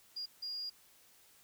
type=tone bursts at uneven times; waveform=sine; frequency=4838 Hz; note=D#8; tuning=49 cents flat; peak=-38 dBFS; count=2; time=0.16-0.26 / 0.42-0.7 s; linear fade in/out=10 ms; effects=white hiss -64 dBFS RMS until 1.43 s